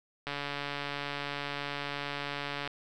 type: click train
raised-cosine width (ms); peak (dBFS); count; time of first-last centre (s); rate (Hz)
0.3; -19; 345; 0.27-2.676; 143
effects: none